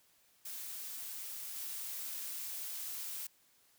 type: noise with level steps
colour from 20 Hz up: blue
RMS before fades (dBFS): -44 / -42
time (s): 0.45-3.27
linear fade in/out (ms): 5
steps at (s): 1.56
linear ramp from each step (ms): 2
effects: white hiss -69 dBFS RMS until 3.78 s